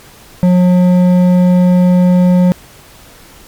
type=tone with hard clipping; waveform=sine; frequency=180 Hz; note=F#3; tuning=47 cents flat; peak=-7 dBFS; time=0.43-2.52 s; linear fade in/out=0 ms; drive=8 dB; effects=pink hiss -39 dBFS RMS until 3.47 s + MP3 96 kbps